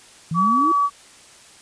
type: exponential sweep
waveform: sine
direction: up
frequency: 155.56 to 342.5 Hz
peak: -21 dBFS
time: 0.31-0.72 s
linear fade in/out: 5 ms
type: tone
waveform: sine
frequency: 1142 Hz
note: D6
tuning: 49 cents flat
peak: -15 dBFS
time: 0.34-0.9 s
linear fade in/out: 50 ms
effects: white hiss -47 dBFS RMS until 1.61 s + resampled to 22050 Hz